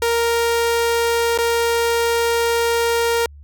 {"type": "tone with dropouts", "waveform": "sawtooth", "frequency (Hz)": 466.2, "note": "A#4", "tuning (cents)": 0, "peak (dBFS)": -12, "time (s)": [0.02, 3.26], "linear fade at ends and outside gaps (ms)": 2, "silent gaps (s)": [1.377, 1.386], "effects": ["added 72 Hz sine -38 dBFS peak until 3.43 s"]}